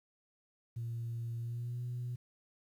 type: tone with pitch glide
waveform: sine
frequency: 116.54 to 122.4 Hz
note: A#2 to B2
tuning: 0 to -15 cents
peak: -35 dBFS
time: 0.76-2.16 s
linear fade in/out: 10 ms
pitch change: +85 cents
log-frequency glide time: 1.38-1.82 s
effects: tanh soft clip ceiling -33 dBFS + 11-bit